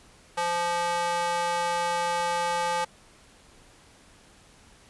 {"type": "tone with high-pass filter", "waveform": "square", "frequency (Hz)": 173.2, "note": "F3", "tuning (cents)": -14, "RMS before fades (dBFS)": -27, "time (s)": [0.37, 2.85], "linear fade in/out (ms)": 10, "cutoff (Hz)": 750, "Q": 2.6, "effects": ["pink hiss -55 dBFS RMS until 4.89 s", "resampled to 24000 Hz"]}